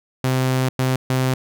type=tone bursts at uneven times; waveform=sawtooth; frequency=129.7 Hz; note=C3; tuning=15 cents flat; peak=-13 dBFS; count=3; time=0.24-0.69 / 0.79-0.96 / 1.1-1.34 s; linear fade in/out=2 ms; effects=none